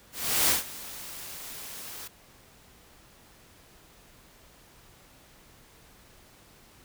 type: noise with ADSR envelope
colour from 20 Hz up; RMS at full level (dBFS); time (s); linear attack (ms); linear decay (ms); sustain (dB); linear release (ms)
white; -22; 0.12-2.08; 370; 140; -19; 9
effects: pink hiss -56 dBFS RMS until 6.84 s